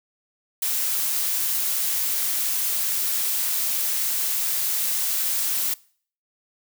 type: noise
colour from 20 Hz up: blue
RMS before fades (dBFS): -24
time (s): 0.62-5.74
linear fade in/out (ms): 5
effects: noise-tail reverb RT60 0.5 s tail -22 dB re dry